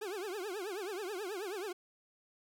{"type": "tone with vibrato", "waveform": "40% pulse", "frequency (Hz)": 392, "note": "G4", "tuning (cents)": 0, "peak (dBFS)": -37, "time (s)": [0.01, 1.73], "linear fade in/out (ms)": 10, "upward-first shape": "triangle", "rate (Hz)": 9.3, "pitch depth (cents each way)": 240, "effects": []}